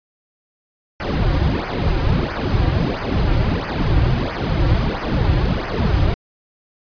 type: noise with flanger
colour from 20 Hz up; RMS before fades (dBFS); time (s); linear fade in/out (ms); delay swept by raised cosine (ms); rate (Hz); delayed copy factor
brown; -18; 1-6.14; 0; 0.25 to 4.75; 1.5; -0.85
effects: resampled to 11025 Hz